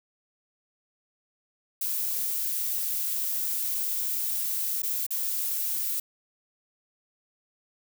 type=noise with dropouts; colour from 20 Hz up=violet; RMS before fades=-29 dBFS; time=1.81-6 s; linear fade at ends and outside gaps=5 ms; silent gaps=4.821-4.831 / 5.066-5.106 s; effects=none